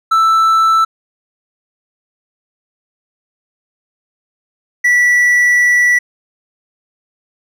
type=tone pair in turn; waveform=triangle; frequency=1323 / 1955 Hz; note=E6 / B6; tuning=+6 / -18 cents; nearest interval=perfect fifth; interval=676 cents; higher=second; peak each=-6 dBFS; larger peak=neither; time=0.11-0.85 / 4.84-5.99 s; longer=second; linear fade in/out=10 ms; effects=none